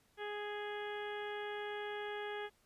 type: harmonic tone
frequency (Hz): 415.3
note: G#4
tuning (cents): 0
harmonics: 1 / 2 / 3 / 4 / 5 / 6 / 7 / 8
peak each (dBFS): -42 / -46 / -53 / -47 / -52 / -57 / -56 / -54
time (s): 0.17-2.5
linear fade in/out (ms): 50
effects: pink hiss -72 dBFS RMS until 2.65 s + resampled to 32000 Hz